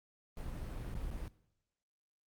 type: noise with dropouts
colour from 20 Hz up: brown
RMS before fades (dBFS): -41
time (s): 0.37-1.28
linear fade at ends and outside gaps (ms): 1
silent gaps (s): 0.943-0.951 / 1.105-1.111
effects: noise-tail reverb RT60 0.8 s tail -19 dB re dry + Opus 32 kbps